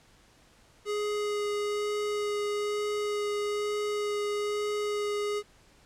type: tone with vibrato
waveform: square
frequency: 415.3 Hz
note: G#4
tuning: in tune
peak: -29 dBFS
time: 0.85-5.43 s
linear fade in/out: 50 ms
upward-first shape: sine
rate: 1.1 Hz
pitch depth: 8 cents each way
effects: pink hiss -60 dBFS RMS until 5.85 s + low-pass 9000 Hz 12 dB/octave